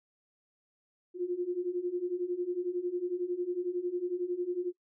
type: beating tone pair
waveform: sine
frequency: 349.2 / 360.2 Hz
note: F4 / F#4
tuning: 0 / -46 cents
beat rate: 11 Hz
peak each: -35 / -32 dBFS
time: 1.14-4.73 s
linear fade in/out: 50 ms
effects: noise-tail reverb RT60 0.1 s tail -22 dB re dry